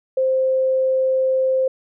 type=tone; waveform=sine; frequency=523.3 Hz; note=C5; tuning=in tune; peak=-15 dBFS; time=0.17-1.68 s; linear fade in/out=5 ms; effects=none